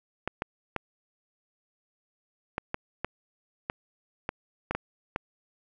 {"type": "clicks", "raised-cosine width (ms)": 0.5, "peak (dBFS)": -14, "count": 11, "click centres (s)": [0.276, 0.421, 0.763, 2.581, 2.744, 3.046, 3.699, 4.291, 4.71, 4.75, 5.161], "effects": []}